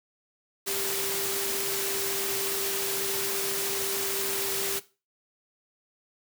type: tone in noise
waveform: sine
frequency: 393.3 Hz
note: G4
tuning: 6 cents sharp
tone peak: -35 dBFS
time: 0.66-4.8 s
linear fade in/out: 20 ms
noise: white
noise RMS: -30 dBFS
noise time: 0.66-4.8 s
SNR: -8 dB
effects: noise-tail reverb RT60 0.3 s tail -17 dB re dry + high-pass 100 Hz 12 dB/octave